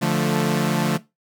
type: chord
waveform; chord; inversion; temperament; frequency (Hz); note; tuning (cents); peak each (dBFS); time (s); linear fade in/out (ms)
sawtooth; D minor; none; equal with one note detuned; 146.24 / 174.61 / 220; D3 / F3 / A3; -7 / 0 / 0; -19; 0.01-0.98; 20
effects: noise-tail reverb RT60 0.2 s tail -17 dB re dry